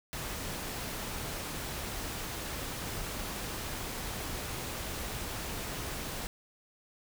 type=noise; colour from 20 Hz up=pink; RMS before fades=-38 dBFS; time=0.13-6.27 s; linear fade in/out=0 ms; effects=none